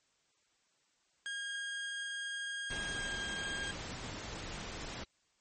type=tone with pitch glide; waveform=30% pulse; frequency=1624 to 1612.8 Hz; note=G#6 to G6; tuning=-39 to +49 cents; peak=-35 dBFS; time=1.26-3.71 s; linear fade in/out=0 ms; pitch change=-12 cents; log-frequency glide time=2.94-3.03 s
type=noise; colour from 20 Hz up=pink; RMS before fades=-43 dBFS; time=2.7-5.04 s; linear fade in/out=5 ms
effects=white hiss -74 dBFS RMS until 5.4 s + MP3 32 kbps